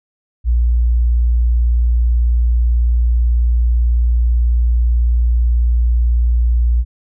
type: tone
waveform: sine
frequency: 59.1 Hz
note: A#1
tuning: 24 cents sharp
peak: -10 dBFS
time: 0.44-6.85 s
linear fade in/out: 50 ms
effects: none